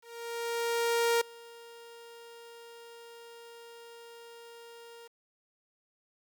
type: tone with ADSR envelope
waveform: sawtooth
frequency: 467 Hz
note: A#4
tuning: 3 cents sharp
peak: -20 dBFS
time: 0.01-5.08 s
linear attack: 1200 ms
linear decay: 6 ms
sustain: -24 dB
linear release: 13 ms
effects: 10-bit